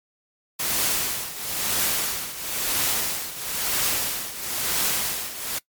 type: noise with tremolo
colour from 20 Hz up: white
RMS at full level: -22 dBFS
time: 0.59-5.59 s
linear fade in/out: 10 ms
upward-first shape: triangle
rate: 1 Hz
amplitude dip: 80%
effects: noise-tail reverb RT60 0.1 s tail -21 dB re dry + MP3 96 kbps